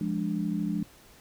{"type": "chord", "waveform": "sine", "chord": "D diminished", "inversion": "first", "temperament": "equal", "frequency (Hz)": [174.61, 207.7, 293.7], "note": ["F3", "Ab3", "D4"], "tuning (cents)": [0, 0, 0], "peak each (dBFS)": [-31, -30, -33], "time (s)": [0.01, 0.83], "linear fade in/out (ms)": 2, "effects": ["pink hiss -55 dBFS RMS until 1.2 s"]}